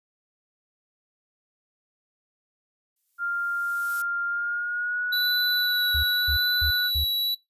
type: noise with exponential growth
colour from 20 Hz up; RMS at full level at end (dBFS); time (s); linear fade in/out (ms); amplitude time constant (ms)
violet; -33; 2.96-4.02; 5; 230
type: tone with pitch glide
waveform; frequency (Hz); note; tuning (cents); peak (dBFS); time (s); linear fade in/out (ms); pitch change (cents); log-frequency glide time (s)
sine; 1396.9 to 1466.3; F6 to F#6; 0 to -16; -25; 3.18-6.91; 50; +84; 4.27-5.04
type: tone with vibrato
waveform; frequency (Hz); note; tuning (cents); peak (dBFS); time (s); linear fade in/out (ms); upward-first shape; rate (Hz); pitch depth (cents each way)
square; 3951; B7; 0; -24; 5.12-7.35; 10; sine; 0.88; 15
type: tone bursts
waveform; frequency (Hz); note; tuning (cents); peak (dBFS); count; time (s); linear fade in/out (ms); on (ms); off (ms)
sine; 72.6; D2; -19; -25; 4; 5.94-7.044; 10; 96; 240
effects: noise-tail reverb RT60 0.2 s tail -22 dB re dry + resampled to 32000 Hz